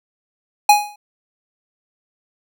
square tone with exponential decay, 830.6 Hz, G#5, in tune, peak -5 dBFS, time 0.69-0.96 s, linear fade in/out 5 ms, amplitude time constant 58 ms, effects none

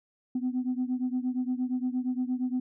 sine beating tone pair, 249.6 / 258.2 Hz, B3 / C4, +19 / -23 cents, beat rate 8.6 Hz, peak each -28 / -30 dBFS, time 0.35-2.6 s, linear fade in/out 5 ms, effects tanh soft clip ceiling -22 dBFS

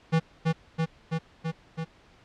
square tone with echo, 162.1 Hz, E3, 29 cents flat, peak -20 dBFS, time 0.12-0.2 s, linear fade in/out 20 ms, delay 330 ms, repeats 5, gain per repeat -2 dB, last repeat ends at 1.85 s, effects pink hiss -57 dBFS RMS until 2.24 s + low-pass 4000 Hz 12 dB/octave

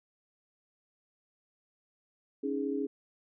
sine chord, C# suspended second, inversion none, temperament equal, 277.2 / 311.1 / 415.3 Hz, C#4 / D#4 / G#4, 0 / 0 / 0 cents, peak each -33 / -37 / -34 dBFS, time 2.43-2.87 s, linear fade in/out 10 ms, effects none

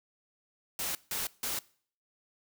white noise bursts, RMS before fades -34 dBFS, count 3, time 0.79-1.59 s, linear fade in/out 2 ms, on 160 ms, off 160 ms, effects noise-tail reverb RT60 0.5 s tail -22 dB re dry

